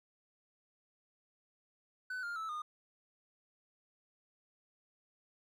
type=tone with pitch steps; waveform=triangle; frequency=1505 / 1404.2 / 1310.2 / 1222.4 Hz; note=F#6 / F6 / E6 / D#6; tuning=+29 / +9 / -11 / -31 cents; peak=-36 dBFS; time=2.1-2.62 s; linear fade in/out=5 ms; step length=130 ms; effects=none